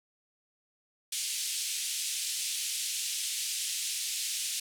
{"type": "band-pass noise", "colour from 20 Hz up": "white", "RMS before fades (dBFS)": -34, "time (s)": [1.12, 4.6], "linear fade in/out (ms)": 5, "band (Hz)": [2600, 10000], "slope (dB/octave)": 24, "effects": []}